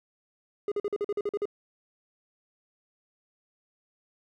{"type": "tone bursts", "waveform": "triangle", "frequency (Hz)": 410.3, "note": "G#4", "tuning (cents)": -21, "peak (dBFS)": -24, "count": 10, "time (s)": [0.68, 1.455], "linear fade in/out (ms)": 2, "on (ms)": 37, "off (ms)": 45, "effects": []}